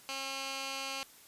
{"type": "tone with band-pass filter", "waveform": "15% pulse", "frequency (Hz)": 270.3, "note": "C#4", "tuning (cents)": -44, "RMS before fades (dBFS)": -39, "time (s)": [0.09, 1.03], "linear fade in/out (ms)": 0, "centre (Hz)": 3900, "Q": 0.89, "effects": ["white hiss -57 dBFS RMS until 1.27 s", "resampled to 32000 Hz"]}